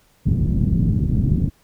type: low-pass noise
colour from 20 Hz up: white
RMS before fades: -18 dBFS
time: 0.25-1.5 s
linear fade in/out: 20 ms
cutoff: 200 Hz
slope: 24 dB/octave
effects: pink hiss -58 dBFS RMS until 1.63 s